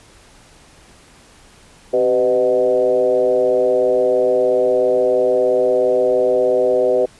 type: tone with frequency modulation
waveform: sine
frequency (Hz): 502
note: B4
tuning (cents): +28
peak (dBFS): -12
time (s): 1.93-7.06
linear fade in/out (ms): 10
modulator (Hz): 117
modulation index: 1.1
effects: pink hiss -47 dBFS RMS until 7.19 s + resampled to 24000 Hz